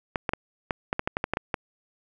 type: clicks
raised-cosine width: 0.5 ms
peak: -10 dBFS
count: 12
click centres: 0.158 / 0.292 / 0.335 / 0.708 / 0.929 / 0.994 / 1.075 / 1.169 / 1.241 / 1.336 / 1.371 / 1.542 s
effects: none